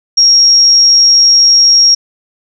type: tone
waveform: sine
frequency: 5588 Hz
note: F8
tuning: in tune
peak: -3 dBFS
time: 0.17-1.95 s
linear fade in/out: 10 ms
effects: none